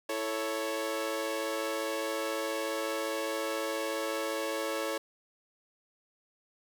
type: chord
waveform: sawtooth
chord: A major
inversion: second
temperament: equal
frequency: 329.6 / 440 / 554.4 Hz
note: E4 / A4 / C#5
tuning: 0 / 0 / 0 cents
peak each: -34 / -33 / -30 dBFS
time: 0.09-4.98 s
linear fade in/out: 5 ms
effects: none